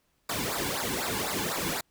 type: noise with flanger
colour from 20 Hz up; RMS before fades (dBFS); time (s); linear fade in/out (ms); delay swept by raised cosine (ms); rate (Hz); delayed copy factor
pink; -31; 0.29-1.81; 5; 0.32 to 1.62; 4; -1
effects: pink hiss -72 dBFS RMS until 1.9 s